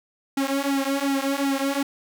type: tone with flanger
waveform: sawtooth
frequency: 275.6 Hz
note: C#4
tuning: 10 cents flat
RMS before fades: -24 dBFS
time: 0.37-1.83 s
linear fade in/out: 5 ms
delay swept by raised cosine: 1.7 to 4.8 ms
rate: 2.7 Hz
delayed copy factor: -0.95
effects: none